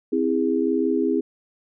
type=chord; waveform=sine; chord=C augmented; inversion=none; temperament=just; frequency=261.6 / 327 / 408.8 Hz; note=C4 / E4 / G#4; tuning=0 / -14 / -27 cents; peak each=-23 dBFS; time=0.12-1.21 s; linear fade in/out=10 ms; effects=none